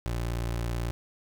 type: tone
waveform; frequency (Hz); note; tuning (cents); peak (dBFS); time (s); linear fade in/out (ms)
25% pulse; 58.27; A#1; 0; -25; 0.06-0.91; 0
effects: none